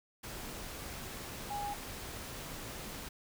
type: tone in noise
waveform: sine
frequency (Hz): 819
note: G#5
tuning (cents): -24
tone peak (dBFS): -36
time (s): 1.5-1.74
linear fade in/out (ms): 10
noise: pink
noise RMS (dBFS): -44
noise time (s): 0.23-3.09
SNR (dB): +5
effects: none